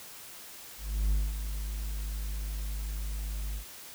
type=tone with ADSR envelope; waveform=triangle; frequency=51.3 Hz; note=G#1; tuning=21 cents flat; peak=-21 dBFS; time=0.77-3.65 s; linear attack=340 ms; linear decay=220 ms; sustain=-9 dB; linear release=92 ms; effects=white hiss -47 dBFS RMS until 3.94 s